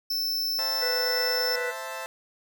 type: tone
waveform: square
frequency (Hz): 5310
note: E8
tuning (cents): +12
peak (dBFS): -26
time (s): 0.1-1.56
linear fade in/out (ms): 5
type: chord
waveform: 20% pulse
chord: A minor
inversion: first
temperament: equal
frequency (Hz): 523.3 / 659.3 / 880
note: C5 / E5 / A5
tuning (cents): 0 / 0 / 0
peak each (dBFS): -33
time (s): 0.59-2.06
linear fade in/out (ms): 0
type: harmonic tone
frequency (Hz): 493.9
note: B4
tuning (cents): 0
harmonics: 1 / 3 / 4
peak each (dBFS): -30 / -34 / -34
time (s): 0.81-1.72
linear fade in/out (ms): 20
effects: none